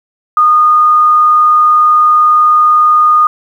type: tone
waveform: sine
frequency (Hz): 1227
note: D#6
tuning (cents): -25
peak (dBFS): -4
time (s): 0.37-3.27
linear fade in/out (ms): 2
effects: 7-bit